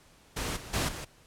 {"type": "noise with level steps", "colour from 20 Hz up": "pink", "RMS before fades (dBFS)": [-33, -44, -29, -39], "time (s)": [0.36, 1.05], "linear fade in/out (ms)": 10, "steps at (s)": [0.56, 0.73, 0.88], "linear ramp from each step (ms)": 10, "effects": ["pink hiss -59 dBFS RMS until 1.26 s", "low-pass 11000 Hz 12 dB/octave"]}